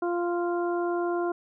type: harmonic tone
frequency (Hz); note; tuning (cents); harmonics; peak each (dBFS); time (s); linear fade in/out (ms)
348; F4; -6; 1 / 2 / 3 / 4; -26 / -32 / -36 / -38; 0.02-1.32; 5
effects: none